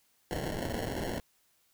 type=noise with sample-and-hold; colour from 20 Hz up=blue; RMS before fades=-35 dBFS; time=0.31-1.2 s; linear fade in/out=0 ms; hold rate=1225 Hz; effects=white hiss -70 dBFS RMS until 1.73 s